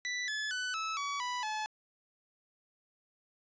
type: tone with pitch steps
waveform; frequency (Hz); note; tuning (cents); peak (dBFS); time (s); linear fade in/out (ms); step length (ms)
sawtooth; 1975.5 / 1719.8 / 1497.1 / 1303.3 / 1134.6 / 987.8 / 859.9; B6 / A6 / F#6 / E6 / C#6 / B5 / A5; 0 / -40 / +20 / -20 / +40 / 0 / -40; -30; 0.05-1.66; 0; 230
effects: resampled to 16000 Hz + 12-bit